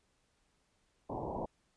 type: low-pass noise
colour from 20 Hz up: white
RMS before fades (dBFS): -39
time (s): 1.09-1.46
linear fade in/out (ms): 10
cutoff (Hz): 980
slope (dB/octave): 96
effects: pink hiss -75 dBFS RMS until 1.76 s + resampled to 22050 Hz